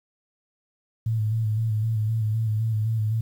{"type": "tone with vibrato", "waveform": "sine", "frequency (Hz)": 110, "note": "A2", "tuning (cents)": 0, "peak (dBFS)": -21, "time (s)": [1.06, 3.21], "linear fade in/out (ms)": 5, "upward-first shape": "square", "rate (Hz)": 3.9, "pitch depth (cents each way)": 38, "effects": ["9-bit"]}